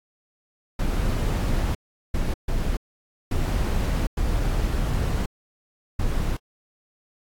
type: noise bursts at uneven times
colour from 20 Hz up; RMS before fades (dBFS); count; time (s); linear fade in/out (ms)
brown; -23; 6; 0.79-1.75 / 2.14-2.34 / 2.48-2.77 / 3.31-4.07 / 4.17-5.26 / 5.99-6.37; 5
effects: AAC 64 kbps